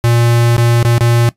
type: tone with dropouts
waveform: square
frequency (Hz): 118.2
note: A#2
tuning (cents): +24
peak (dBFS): -9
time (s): 0.04-1.29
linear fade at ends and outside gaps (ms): 0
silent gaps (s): 0.565-0.58 / 0.828-0.849 / 0.981-1.008
effects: noise-tail reverb RT60 0.1 s tail -17 dB re dry + resampled to 32000 Hz